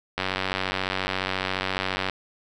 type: click train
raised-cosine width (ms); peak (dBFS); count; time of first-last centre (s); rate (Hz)
0.3; -9; 182; 0.18-2.097; 94.4
effects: none